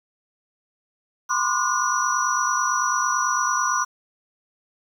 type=tone cluster; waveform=sine; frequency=1013 / 1062 / 1194 / 1444 / 5860 Hz; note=B5 / C6 / D6 / F#6 / F#8; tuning=+44 / +25 / +28 / -43 / -18 cents; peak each=-26 dBFS; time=1.29-3.85 s; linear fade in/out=20 ms; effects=8-bit